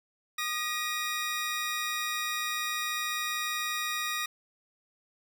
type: tone pair together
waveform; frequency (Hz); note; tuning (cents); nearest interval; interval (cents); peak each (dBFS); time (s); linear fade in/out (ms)
20% pulse; 1227 / 1900.7; D#6 / A#6; -25 / +33; minor sixth; 758; -28; 0.38-4.26; 5
effects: none